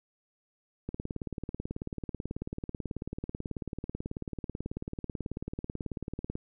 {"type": "click train", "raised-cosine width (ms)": 3, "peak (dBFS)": -22, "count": 101, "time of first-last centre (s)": [0.89, 6.354], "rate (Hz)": 18.3, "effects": []}